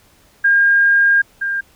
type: tone pair in turn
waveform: sine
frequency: 1614 / 1601 Hz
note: G#6 / G6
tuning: -50 / +36 cents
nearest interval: unison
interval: 14 cents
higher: first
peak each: -9 / -17 dBFS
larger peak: first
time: 0.44-1.22 / 1.41-1.61 s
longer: first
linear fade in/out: 10 ms
effects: pink hiss -52 dBFS RMS until 1.75 s